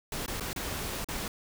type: noise with dropouts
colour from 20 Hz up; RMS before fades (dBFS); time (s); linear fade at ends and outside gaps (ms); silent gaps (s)
pink; -35; 0.12-1.28; 2; 0.262-0.279 / 0.399-0.407 / 0.531-0.561 / 1.045-1.086
effects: none